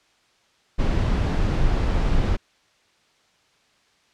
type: noise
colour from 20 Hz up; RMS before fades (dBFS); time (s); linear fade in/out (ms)
brown; -20; 0.78-2.37; 20
effects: white hiss -61 dBFS RMS until 4.13 s + low-pass 5000 Hz 12 dB/octave